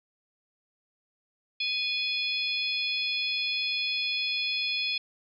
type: harmonic tone with a mistuned harmonic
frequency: 847 Hz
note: G#5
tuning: 34 cents sharp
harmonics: 3 / 4 / 5 / 6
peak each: -30 / -32 / -34 / -36 dBFS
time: 1.6-4.98 s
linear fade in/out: 5 ms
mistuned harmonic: 3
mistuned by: -45 cents
effects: none